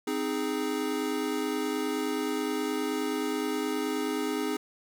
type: chord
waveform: square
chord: Ab major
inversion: first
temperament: equal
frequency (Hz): 261.6 / 311.1 / 415.3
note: C4 / Eb4 / Ab4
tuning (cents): 0 / 0 / 0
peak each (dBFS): -34 / -33 / -33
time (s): 0.07-4.57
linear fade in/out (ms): 5
effects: none